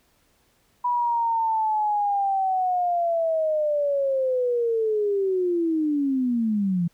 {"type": "linear sweep", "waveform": "sine", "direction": "down", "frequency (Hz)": [981, 166.3], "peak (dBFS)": -20, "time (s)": [0.84, 6.88], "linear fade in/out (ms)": 10, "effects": ["pink hiss -64 dBFS RMS until 6.93 s"]}